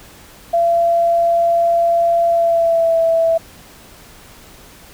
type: tone with pitch glide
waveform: sine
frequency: 680 to 659.5 Hz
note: F5 to E5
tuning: -46 to +1 cents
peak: -11 dBFS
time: 0.53-3.38 s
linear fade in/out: 10 ms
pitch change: -53 cents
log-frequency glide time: 2.26-2.97 s
effects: pink hiss -42 dBFS RMS until 4.93 s